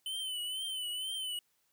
square tone with vibrato, 3034 Hz, F#7, 43 cents sharp, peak -36 dBFS, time 0.06-1.39 s, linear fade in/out 2 ms, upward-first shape triangle, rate 2.1 Hz, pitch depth 77 cents each way, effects white hiss -75 dBFS RMS until 1.72 s

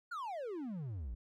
triangle exponential sweep, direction down, 1480 to 51.91 Hz, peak -37 dBFS, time 0.11-1.15 s, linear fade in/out 10 ms, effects none

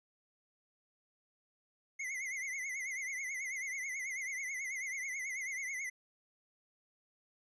square tone with vibrato, 2096 Hz, C7, 2 cents sharp, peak -38 dBFS, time 1.99-5.9 s, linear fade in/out 10 ms, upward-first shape triangle, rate 9.2 Hz, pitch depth 120 cents each way, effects resampled to 22050 Hz

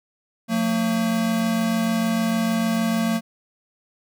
square tone pair together, 179.46 / 226.1 Hz, F3 / A3, +47 / +47 cents, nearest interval major third, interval 400 cents, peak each -27 / -21 dBFS, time 0.48-3.21 s, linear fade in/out 50 ms, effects none

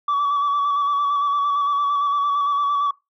sine tone with vibrato, 1145 Hz, D6, 44 cents flat, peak -15 dBFS, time 0.08-2.91 s, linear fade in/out 5 ms, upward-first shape square, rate 8.8 Hz, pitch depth 26 cents each way, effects noise-tail reverb RT60 0.2 s tail -19 dB re dry + tanh soft clip ceiling -16 dBFS

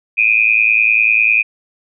sine tone with amplitude modulation, 2469 Hz, D#7, 14 cents flat, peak -5 dBFS, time 0.17-1.43 s, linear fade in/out 20 ms, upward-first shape sine, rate 110 Hz, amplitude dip 100%, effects none

